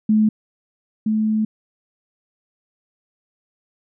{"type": "tone pair in turn", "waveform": "sine", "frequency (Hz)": [215.5, 216.7], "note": ["A3", "A3"], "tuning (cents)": [-36, -26], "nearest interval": "unison", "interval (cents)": 10, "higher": "second", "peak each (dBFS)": [-12, -16], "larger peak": "first", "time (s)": [[0.09, 0.29], [1.06, 1.45]], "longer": "second", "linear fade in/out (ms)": 5, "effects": []}